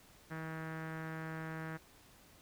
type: tone with low-pass filter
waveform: sawtooth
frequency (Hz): 160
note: D#3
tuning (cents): +49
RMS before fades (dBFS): -43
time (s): 0.3-1.78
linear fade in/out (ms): 20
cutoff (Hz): 1700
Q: 3.4
effects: pink hiss -62 dBFS RMS until 2.41 s